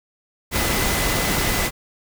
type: tone in noise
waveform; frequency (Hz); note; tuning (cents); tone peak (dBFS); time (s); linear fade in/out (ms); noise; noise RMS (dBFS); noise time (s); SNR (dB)
sine; 2014; B6; +33; -30; 0.51-1.71; 50; pink; -21; 0.51-1.71; -12
effects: none